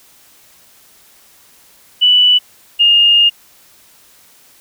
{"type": "tone pair in turn", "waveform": "sine", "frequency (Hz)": [2967, 2833], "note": ["F#7", "F7"], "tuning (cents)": [4, 24], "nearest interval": "minor second", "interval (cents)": 80, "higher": "first", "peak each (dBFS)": -6, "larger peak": "neither", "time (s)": [[2.01, 2.39], [2.79, 3.3]], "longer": "second", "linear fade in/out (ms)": 20, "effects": ["white hiss -47 dBFS RMS until 4.6 s"]}